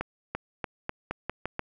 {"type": "accelerating click train", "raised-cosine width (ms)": 0.5, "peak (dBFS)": -15, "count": 8, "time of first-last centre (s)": [0.01, 1.594], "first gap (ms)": 340, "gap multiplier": 0.86, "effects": []}